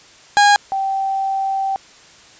30% pulse / sine tone pair in turn, 819 / 777 Hz, G#5 / G5, -24 / -16 cents, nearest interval minor second, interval 92 cents, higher first, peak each -6 / -17 dBFS, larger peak first, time 0.37-0.56 / 0.72-1.76 s, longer second, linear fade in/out 0 ms, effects white hiss -45 dBFS RMS until 2.39 s + resampled to 16000 Hz

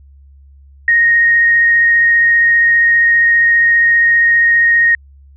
sine tone with vibrato, 1864.7 Hz, A#6, in tune, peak -7 dBFS, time 0.88-4.95 s, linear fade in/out 2 ms, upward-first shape triangle, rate 15 Hz, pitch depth 10 cents each way, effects added 69 Hz sine -39 dBFS peak until 5.36 s

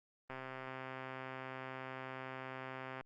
click train, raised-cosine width 0.5 ms, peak -30 dBFS, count 356, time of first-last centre 0.3-3.01 s, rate 131 Hz, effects Opus 32 kbps

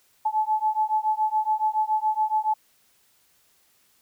sine beating tone pair, 860 / 867.1 Hz, A5 / A5, -40 / -26 cents, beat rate 7.1 Hz, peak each -24 dBFS, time 0.25-2.54 s, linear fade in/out 10 ms, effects white hiss -63 dBFS RMS until 4.01 s

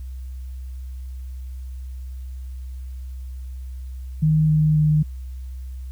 sine tone with pitch steps, 155.56 / 154.13 / 152.71 Hz, D#3 / D#3 / D#3, 0 / -16 / -32 cents, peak -14 dBFS, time 4.22-5.03 s, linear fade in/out 10 ms, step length 270 ms, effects added 64 Hz sine -30 dBFS peak until 5.91 s + white hiss -59 dBFS RMS until 5.91 s

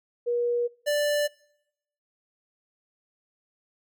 sine / square tone pair in turn, 479.5 / 587.8 Hz, A#4 / D5, +49 / +1 cents, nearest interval major third, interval 352 cents, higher second, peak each -23 dBFS, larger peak neither, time 0.26-0.68 / 0.86-1.28 s, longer neither, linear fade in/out 20 ms, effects noise-tail reverb RT60 0.8 s tail -24 dB re dry

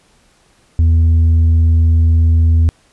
sine tone with tanh clipping, 81.8 Hz, E2, 13 cents flat, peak -8 dBFS, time 0.79-2.69 s, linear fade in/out 0 ms, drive 3 dB, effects pink hiss -53 dBFS RMS until 2.92 s + resampled to 24000 Hz

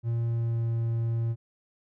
triangle tone with pitch glide, 116.54 to 115.27 Hz, A#2 to A#2, 0 to -19 cents, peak -23 dBFS, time 0.03-1.36 s, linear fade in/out 50 ms, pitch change -19 cents, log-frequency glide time 0.23-0.7 s, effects none

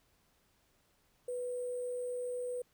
sine tone with sample-and-hold, 493.9 Hz, B4, in tune, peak -35 dBFS, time 1.28-2.62 s, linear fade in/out 5 ms, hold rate 8820 Hz, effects pink hiss -72 dBFS RMS until 2.73 s

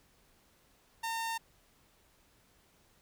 sawtooth tone, 910 Hz, A#5, 42 cents flat, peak -30 dBFS, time 1.03-1.38 s, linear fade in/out 10 ms, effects pink hiss -67 dBFS RMS until 3.01 s

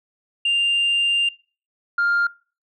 sine tone pair in turn, 2794 / 1401.4 Hz, F7 / F6, 0 / +6 cents, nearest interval octave, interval 1194 cents, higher first, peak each -15 dBFS, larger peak neither, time 0.45-1.29 / 1.98-2.27 s, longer first, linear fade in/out 5 ms, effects noise-tail reverb RT60 0.4 s tail -24 dB re dry + tanh soft clip ceiling -14 dBFS

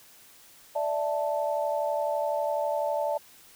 sine chord, D suspended second, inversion none, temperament equal, 587.3 / 659.3 / 880 Hz, D5 / E5 / A5, 0 / 0 / 0 cents, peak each -28 / -31 / -31 dBFS, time 0.75-3.18 s, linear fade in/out 10 ms, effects white hiss -54 dBFS RMS until 3.55 s

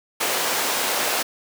pink high-pass noise, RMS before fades -23 dBFS, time 0.2-1.23 s, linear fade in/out 10 ms, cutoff 470 Hz, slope 12 dB/octave, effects none

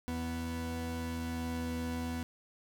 40% pulse tone pair together, 82.48 / 246.9 Hz, E2 / B3, +2 / 0 cents, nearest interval octave + perfect fifth, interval 1898 cents, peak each -38 / -36 dBFS, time 0.08-2.23 s, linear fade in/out 0 ms, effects none

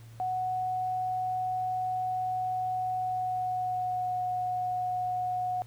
sine tone with pitch glide, 740 to 730.7 Hz, F#5 to F#5, 0 to -22 cents, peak -28 dBFS, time 0.2-5.62 s, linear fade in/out 0 ms, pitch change -22 cents, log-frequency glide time 2.98-4.21 s, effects added 114 Hz sine -46 dBFS peak until 5.66 s + pink hiss -59 dBFS RMS until 5.66 s

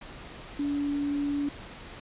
sine tone in noise, 286.7 Hz, D4, 42 cents flat, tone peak -26 dBFS, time 0.59-1.49 s, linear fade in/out 5 ms, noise pink, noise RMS -44 dBFS, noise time 0.01-2 s, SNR +15 dB, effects resampled to 8000 Hz

